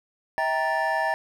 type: tone cluster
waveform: triangle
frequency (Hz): 644 / 787 / 935 / 1756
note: E5 / G5 / A#5 / A6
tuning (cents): -41 / +7 / +5 / -4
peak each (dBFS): -26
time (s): 0.38-1.14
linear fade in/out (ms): 0
effects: none